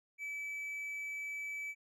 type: tone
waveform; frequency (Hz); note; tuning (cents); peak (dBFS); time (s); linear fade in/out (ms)
triangle; 2301; D7; -36; -37; 0.18-1.75; 50
effects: none